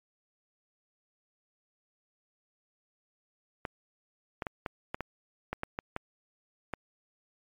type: clicks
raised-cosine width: 0.5 ms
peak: -18 dBFS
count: 11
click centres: 3.652 / 4.422 / 4.468 / 4.662 / 4.945 / 5.007 / 5.53 / 5.634 / 5.789 / 5.964 / 6.737 s
effects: MP3 96 kbps